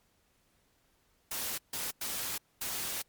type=noise bursts at uneven times; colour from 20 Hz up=white; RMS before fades=-36 dBFS; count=4; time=1.31-1.58 / 1.73-1.91 / 2.01-2.38 / 2.61-3.02 s; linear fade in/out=5 ms; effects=pink hiss -71 dBFS RMS until 3.08 s + MP3 96 kbps